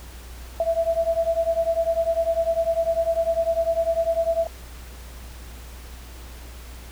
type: beating tone pair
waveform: sine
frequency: 659.3 / 669.3 Hz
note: E5 / E5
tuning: 0 / +26 cents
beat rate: 10 Hz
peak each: -22 / -23 dBFS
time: 0.6-4.47 s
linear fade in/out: 2 ms
effects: added 60 Hz sine -38 dBFS peak until 6.91 s + pink hiss -45 dBFS RMS until 6.91 s